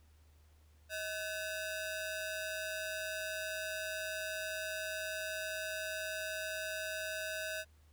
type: ring-modulated tone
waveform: sawtooth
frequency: 1076 Hz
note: C6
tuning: 48 cents sharp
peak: -31 dBFS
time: 0.89-7.65 s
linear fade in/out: 50 ms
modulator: 443 Hz
effects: added 76 Hz sine -61 dBFS peak until 7.92 s + pink hiss -72 dBFS RMS until 7.92 s